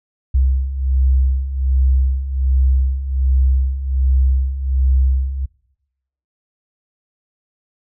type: beating tone pair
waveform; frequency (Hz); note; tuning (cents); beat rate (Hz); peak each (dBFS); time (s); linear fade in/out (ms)
sine; 64.7 / 66; C2 / C2; -19 / +16; 1.3; -19 / -14; 0.34-5.46; 10
effects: noise-tail reverb RT60 0.9 s tail -25 dB re dry